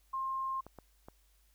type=tone; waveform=sine; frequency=1062 Hz; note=C6; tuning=25 cents sharp; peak=-33 dBFS; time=0.13-0.61 s; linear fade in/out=10 ms
type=clicks; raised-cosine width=1 ms; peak=-34 dBFS; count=3; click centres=0.666 / 0.787 / 1.085 s
effects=added 50 Hz sine -66 dBFS peak until 1.54 s + white hiss -72 dBFS RMS until 1.54 s